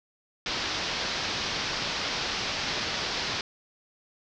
white low-pass noise, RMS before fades -31 dBFS, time 0.46-3.41 s, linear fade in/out 2 ms, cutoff 5500 Hz, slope 48 dB/octave, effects none

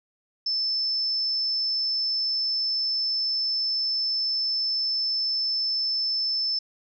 sine tone, 5274 Hz, E8, in tune, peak -23 dBFS, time 0.46-6.59 s, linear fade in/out 5 ms, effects none

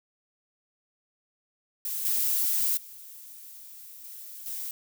violet noise with level steps, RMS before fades -32 / -26 / -46 / -43 / -35 dBFS, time 1.85-4.71 s, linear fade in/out 2 ms, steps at 2.05 / 2.77 / 4.04 / 4.46 s, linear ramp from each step 2 ms, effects none

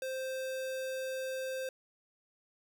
square tone, 523.3 Hz, C5, in tune, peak -36 dBFS, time 0.02-1.69 s, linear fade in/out 2 ms, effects none

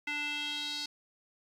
square tone with band-pass filter sweep, 293.7 Hz, D4, in tune, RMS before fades -36 dBFS, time 0.07-0.86 s, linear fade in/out 5 ms, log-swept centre 2300 to 4500 Hz, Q 4, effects 11-bit

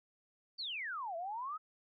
sine exponential two-way sweep, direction down then up, 4699 to 650 to 1308 Hz, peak -38 dBFS, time 0.58-1.58 s, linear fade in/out 20 ms, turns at 1.16 s, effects none

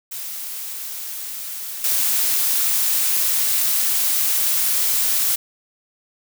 blue noise with level steps, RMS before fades -30 / -19 dBFS, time 0.11-5.36 s, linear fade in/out 10 ms, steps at 1.84 s, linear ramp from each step 2 ms, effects none

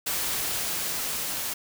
white noise with level ramp, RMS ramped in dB -28 to -31 dBFS, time 0.06-1.54 s, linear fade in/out 10 ms, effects none

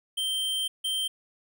square tone bursts at uneven times, 3136 Hz, G7, in tune, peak -27 dBFS, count 2, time 0.17-0.68 / 0.84-1.08 s, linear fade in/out 10 ms, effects none

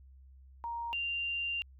sine tone pair in turn, 936 / 2782 Hz, A#5 / F7, +7 / -7 cents, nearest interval octave + perfect fifth, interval 1886 cents, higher second, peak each -35 / -32 dBFS, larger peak second, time 0.64-0.93 / 0.93-1.62 s, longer second, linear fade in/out 0 ms, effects added 66 Hz sine -53 dBFS peak until 1.79 s

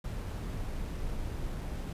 brown noise with sample-and-hold, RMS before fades -36 dBFS, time 0.04-1.93 s, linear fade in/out 5 ms, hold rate 11025 Hz, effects resampled to 32000 Hz

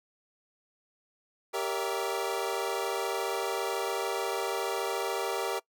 25% pulse chord, E half-diminished seventh, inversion first, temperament equal with one note detuned, 392 / 466.2 / 572.6 / 659.3 Hz, G4 / Bb4 / D5 / E5, 0 / 0 / -44 / 0 cents, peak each -30 / -30 / -34 / -34 dBFS, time 1.53-5.6 s, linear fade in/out 20 ms, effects noise-tail reverb RT60 0.1 s tail -22 dB re dry

